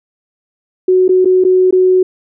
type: tone with dropouts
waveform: sine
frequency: 370 Hz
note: F#4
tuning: in tune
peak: -6 dBFS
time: 0.88-2.03 s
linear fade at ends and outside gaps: 5 ms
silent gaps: 1.081-1.091 / 1.248-1.255 / 1.44-1.448 / 1.709-1.725 s
effects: none